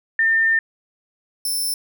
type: tone pair in turn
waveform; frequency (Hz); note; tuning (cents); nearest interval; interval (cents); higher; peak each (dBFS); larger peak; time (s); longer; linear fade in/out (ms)
sine / 10% pulse; 1805 / 5331; A6 / E8; +44 / +19; octave + perfect fifth; 1875; second; -14 / -15; first; 0.19-0.59 / 1.45-1.74; first; 2
effects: none